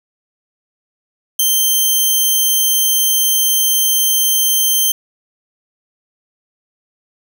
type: tone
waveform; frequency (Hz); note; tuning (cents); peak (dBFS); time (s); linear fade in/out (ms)
5% pulse; 3136; G7; 0; -3; 1.39-4.92; 5
effects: none